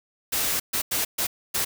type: noise bursts at uneven times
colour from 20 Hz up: white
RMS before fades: -25 dBFS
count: 5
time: 0.32-0.6 / 0.73-0.82 / 0.91-1.05 / 1.18-1.27 / 1.54-1.65 s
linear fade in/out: 10 ms
effects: none